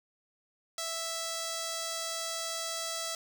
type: tone with notch filter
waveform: 5% pulse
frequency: 659.3 Hz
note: E5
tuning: in tune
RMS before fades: -36 dBFS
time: 0.78-3.15 s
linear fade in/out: 2 ms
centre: 2400 Hz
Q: 1.9
effects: none